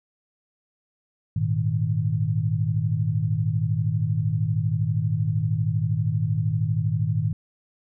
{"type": "chord", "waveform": "sine", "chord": "Ab suspended second", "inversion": "none", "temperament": "equal", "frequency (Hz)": [103.83, 116.54, 155.56], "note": ["Ab2", "Bb2", "Eb3"], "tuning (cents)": [0, 0, 0], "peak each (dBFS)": -25, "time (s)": [1.36, 7.33], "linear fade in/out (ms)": 5, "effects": []}